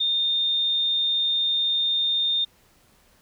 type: tone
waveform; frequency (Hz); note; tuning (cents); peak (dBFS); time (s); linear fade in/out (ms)
sine; 3638; A#7; -43; -20; 0-2.45; 10
effects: pink hiss -59 dBFS RMS until 3.21 s